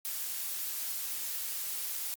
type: noise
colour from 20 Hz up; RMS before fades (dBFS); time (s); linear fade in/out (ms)
blue; -36; 0.05-2.14; 0
effects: Opus 48 kbps